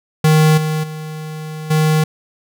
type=tone with level steps; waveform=square; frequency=155.56 Hz; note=D#3; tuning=in tune; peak=-9 / -17 / -26 / -12 dBFS; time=0.24-2.04 s; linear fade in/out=5 ms; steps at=0.57 / 0.83 / 1.7 s; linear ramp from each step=10 ms; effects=none